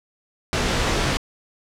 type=noise with comb filter; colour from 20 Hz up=pink; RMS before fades=-21 dBFS; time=0.53-1.17 s; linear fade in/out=0 ms; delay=18 ms; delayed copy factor=-0.6; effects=low-pass 6000 Hz 12 dB/octave